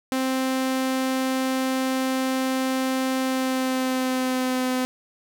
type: tone with pitch glide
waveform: sawtooth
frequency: 261.6 to 255.2 Hz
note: C4 to C4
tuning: 0 to -43 cents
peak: -18 dBFS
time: 0.12-4.85 s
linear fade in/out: 0 ms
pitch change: -43 cents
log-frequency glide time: 3.2-4.68 s
effects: none